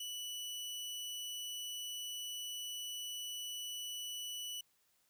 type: tone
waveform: sawtooth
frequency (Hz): 2960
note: F#7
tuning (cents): 0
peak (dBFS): -38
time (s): 0-4.61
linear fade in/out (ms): 5
effects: white hiss -75 dBFS RMS until 5.09 s